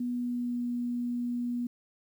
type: tone with pitch glide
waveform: sine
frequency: 244.5 to 242 Hz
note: B3 to B3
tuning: -17 to -35 cents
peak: -29 dBFS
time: 0-1.67 s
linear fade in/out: 5 ms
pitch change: -18 cents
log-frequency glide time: 0.12-0.65 s
effects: 10-bit